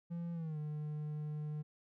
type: tone with pitch glide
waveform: triangle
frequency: 170.4 to 150.93 Hz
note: F3 to D3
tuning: -42 to +48 cents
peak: -36 dBFS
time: 0.1-1.63 s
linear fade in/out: 20 ms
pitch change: -210 cents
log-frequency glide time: 0.33-0.58 s
effects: none